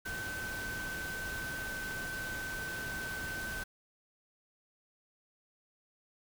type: tone in noise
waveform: sine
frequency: 1533 Hz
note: G6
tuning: 39 cents flat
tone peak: -38 dBFS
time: 0.05-3.64 s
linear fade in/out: 10 ms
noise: pink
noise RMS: -43 dBFS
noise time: 0.05-3.64 s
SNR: +2 dB
effects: none